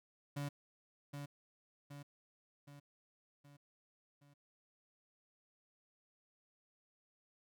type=tone with echo; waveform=35% pulse; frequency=143.3 Hz; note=D3; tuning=42 cents flat; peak=-37 dBFS; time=0.36-0.49 s; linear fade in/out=10 ms; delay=770 ms; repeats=5; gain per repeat=-5 dB; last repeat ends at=4.34 s; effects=none